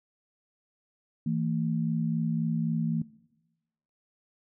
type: tone pair together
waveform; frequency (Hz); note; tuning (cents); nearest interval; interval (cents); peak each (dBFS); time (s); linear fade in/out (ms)
sine; 162.6 / 226.4; E3 / A3; -23 / +50; tritone; 573; -28; 1.26-3.02; 5
effects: noise-tail reverb RT60 1.0 s tail -19 dB re dry